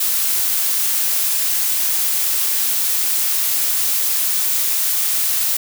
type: noise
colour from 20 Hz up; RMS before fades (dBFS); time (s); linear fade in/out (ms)
blue; -18; 0-5.57; 5
effects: none

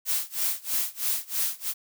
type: noise with tremolo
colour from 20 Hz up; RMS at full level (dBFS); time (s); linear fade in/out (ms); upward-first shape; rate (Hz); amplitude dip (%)
blue; -25; 0.05-1.74; 50; sine; 3.1; 95
effects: none

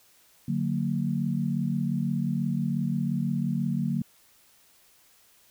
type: chord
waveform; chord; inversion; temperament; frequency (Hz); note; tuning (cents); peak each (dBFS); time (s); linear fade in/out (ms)
sine; D augmented; none; just; 146.83 / 183.54 / 229.4; D3 / F#3 / A#3; 0 / -14 / -28; -29; 0.48-4.02; 5
effects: white hiss -60 dBFS RMS until 5.5 s

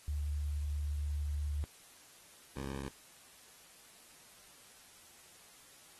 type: tone pair in turn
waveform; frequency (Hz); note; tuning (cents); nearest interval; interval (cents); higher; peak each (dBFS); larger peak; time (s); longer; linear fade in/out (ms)
sine / 10% pulse; 73.6 / 68.1; D2 / C#2; +4 / -30; minor second; 134; first; -33 / -32; second; 0.08-1.64 / 2.57-2.88; first; 0
effects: white hiss -59 dBFS RMS until 5.99 s + AAC 32 kbps

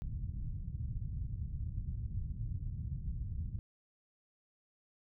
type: low-pass noise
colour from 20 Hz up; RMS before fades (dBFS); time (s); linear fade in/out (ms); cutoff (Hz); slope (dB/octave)
white; -39; 0.02-3.59; 0; 120; 24
effects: none

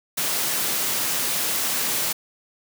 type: high-pass noise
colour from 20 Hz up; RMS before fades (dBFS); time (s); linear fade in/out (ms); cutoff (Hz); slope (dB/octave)
white; -24; 0.17-2.13; 10; 110; 48
effects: none

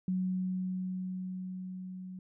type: tone with level ramp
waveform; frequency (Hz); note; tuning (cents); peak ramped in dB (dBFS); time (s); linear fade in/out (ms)
sine; 185; F#3; 0; -28 to -41; 0.08-2.19; 2
effects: none

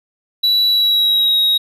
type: tone with pitch glide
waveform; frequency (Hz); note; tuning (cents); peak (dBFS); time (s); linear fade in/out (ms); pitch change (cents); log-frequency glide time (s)
triangle; 3934 to 3796; B7 to A#7; -7 to +31; -10; 0.43-1.58; 10; -62; 0.69-1.38
effects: none

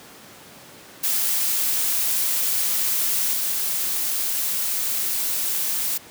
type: noise with level steps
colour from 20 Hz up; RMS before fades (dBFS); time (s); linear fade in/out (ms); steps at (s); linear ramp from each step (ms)
blue; -22 / -24; 1.03-5.98; 10; 3.33; 5
effects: pink hiss -44 dBFS RMS until 6.1 s + high-pass 150 Hz 12 dB/octave

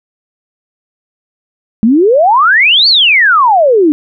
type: exponential two-way sweep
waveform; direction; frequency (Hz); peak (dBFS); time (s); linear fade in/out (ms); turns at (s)
sine; up then down; 207.7 to 4615 to 286.1; -4; 1.83-3.92; 0; 2.88
effects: none

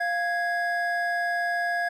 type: tone pair together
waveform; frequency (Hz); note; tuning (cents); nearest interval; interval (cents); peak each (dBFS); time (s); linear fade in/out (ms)
triangle; 697 / 1657.8; F5 / G#6; -4 / -4; octave + minor third; 1500; -25; 0-1.89; 10
effects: none

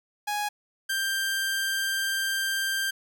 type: tone pair in turn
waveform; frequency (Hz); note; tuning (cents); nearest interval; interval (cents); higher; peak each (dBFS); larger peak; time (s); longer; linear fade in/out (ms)
sawtooth; 830.6 / 1579.8; G#5 / G6; 0 / +13; major seventh; 1113; second; -23 / -22; second; 0.27-0.49 / 0.89-2.91; second; 10
effects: 10-bit

